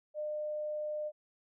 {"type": "tone", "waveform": "sine", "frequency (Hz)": 604, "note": "D5", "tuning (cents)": 48, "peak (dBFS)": -34, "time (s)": [0.14, 1.12], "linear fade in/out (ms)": 50, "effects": []}